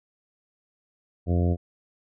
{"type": "harmonic tone", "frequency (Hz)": 87.31, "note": "F2", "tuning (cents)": 0, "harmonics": [1, 2, 3, 4, 5, 6, 7, 8], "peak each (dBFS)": [-21, -27, -31, -33, -35, -37, -38, -39], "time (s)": [1.26, 1.57], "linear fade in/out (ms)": 50, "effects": []}